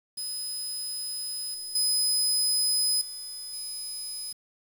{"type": "tone with level steps", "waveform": "25% pulse", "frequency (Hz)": 5030, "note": "D#8", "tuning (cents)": 18, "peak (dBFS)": [-27, -30, -18, -32, -29], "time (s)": [0.17, 4.33], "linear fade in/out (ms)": 10, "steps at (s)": [1.54, 1.75, 3.01, 3.53], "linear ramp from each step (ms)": 5, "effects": ["8-bit"]}